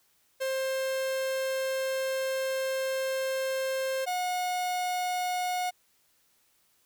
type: tone pair in turn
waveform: 45% pulse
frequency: 529 / 725.1 Hz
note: C5 / F#5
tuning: +19 / -35 cents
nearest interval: perfect fourth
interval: 546 cents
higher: second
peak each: -28 dBFS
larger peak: neither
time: 0.4-4.06 / 4.06-5.71 s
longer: first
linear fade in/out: 20 ms
effects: white hiss -68 dBFS RMS until 6.85 s